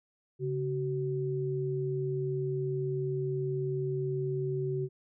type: tone pair together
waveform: sine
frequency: 138.59 / 377.3 Hz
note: C#3 / F#4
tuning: 0 / +34 cents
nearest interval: octave + perfect fourth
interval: 1734 cents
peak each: -32 / -32 dBFS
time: 0.39-4.89 s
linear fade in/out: 50 ms
effects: none